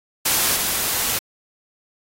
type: noise with level steps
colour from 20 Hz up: white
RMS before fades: -18 / -22 dBFS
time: 0.25-1.19 s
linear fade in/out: 10 ms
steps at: 0.55 s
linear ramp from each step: 20 ms
effects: AAC 48 kbps